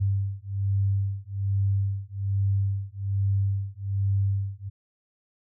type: beating tone pair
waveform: sine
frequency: 98 / 99.2 Hz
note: G2 / G2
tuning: 0 / +21 cents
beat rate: 1.2 Hz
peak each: -26 dBFS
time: 0-4.7 s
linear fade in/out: 20 ms
effects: none